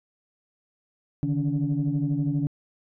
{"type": "tone cluster", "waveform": "sine", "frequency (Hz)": [142.3, 154.6, 284.2], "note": ["C#3", "D#3", "C#4"], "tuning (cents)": [46, -11, 43], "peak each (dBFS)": -26, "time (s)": [1.23, 2.47], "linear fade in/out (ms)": 0, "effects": ["tanh soft clip ceiling -16 dBFS"]}